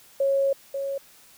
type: tone pair in turn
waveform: sine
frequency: 549 / 551.2 Hz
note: C#5 / C#5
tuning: -17 / -10 cents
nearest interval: unison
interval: 7 cents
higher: second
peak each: -19 / -26 dBFS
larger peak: first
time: 0.2-0.53 / 0.74-0.98 s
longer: first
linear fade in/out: 5 ms
effects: white hiss -53 dBFS RMS until 1.37 s